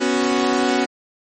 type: chord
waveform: sawtooth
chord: B suspended second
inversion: none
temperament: equal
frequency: 246.9 / 277.2 / 370 Hz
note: B3 / C#4 / F#4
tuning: 0 / 0 / 0 cents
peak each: -17 dBFS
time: 0-0.86 s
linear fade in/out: 20 ms
effects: MP3 32 kbps